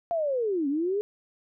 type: linear two-way sweep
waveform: sine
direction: down then up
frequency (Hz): 698 to 269.4 to 425.1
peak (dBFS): -24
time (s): 0.11-1.01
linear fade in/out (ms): 0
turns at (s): 0.68
effects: none